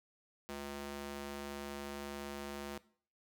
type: tone with high-pass filter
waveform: square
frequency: 70.9 Hz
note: C#2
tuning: 40 cents sharp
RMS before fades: -44 dBFS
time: 0.49-2.78 s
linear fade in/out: 0 ms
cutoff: 250 Hz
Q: 0.76
effects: noise-tail reverb RT60 0.5 s tail -19 dB re dry